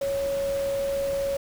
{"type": "tone in noise", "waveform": "sine", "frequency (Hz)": 554.4, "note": "C#5", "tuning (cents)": 0, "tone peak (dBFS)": -24, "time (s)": [0.01, 1.37], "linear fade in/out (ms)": 5, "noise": "pink", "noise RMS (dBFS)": -39, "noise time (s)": [0.01, 1.37], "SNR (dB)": 12, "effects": []}